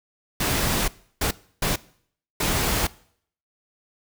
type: noise bursts at uneven times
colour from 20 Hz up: pink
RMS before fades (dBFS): -23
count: 4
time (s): 0.4-0.88 / 1.21-1.31 / 1.62-1.76 / 2.4-2.87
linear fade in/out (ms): 5
effects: noise-tail reverb RT60 0.6 s tail -21 dB re dry